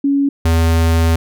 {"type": "tone pair in turn", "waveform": ["sine", "square"], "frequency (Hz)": [279.8, 82.3], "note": ["C#4", "E2"], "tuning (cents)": [16, -2], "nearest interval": "octave + major sixth", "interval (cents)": 2118, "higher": "first", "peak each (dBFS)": -11, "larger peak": "neither", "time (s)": [[0.04, 0.29], [0.45, 1.16]], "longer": "second", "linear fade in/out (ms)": 5, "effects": []}